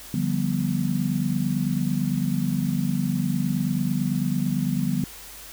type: chord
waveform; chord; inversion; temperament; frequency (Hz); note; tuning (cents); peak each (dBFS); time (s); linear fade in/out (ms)
sine; G dominant seventh; second; just; 147 / 176.4 / 196 / 245; D3 / F3 / G3 / B3; +2 / +18 / 0 / -14; -27; 0.14-5.04; 2
effects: added 50 Hz sine -50 dBFS peak until 5.52 s + white hiss -42 dBFS RMS until 5.52 s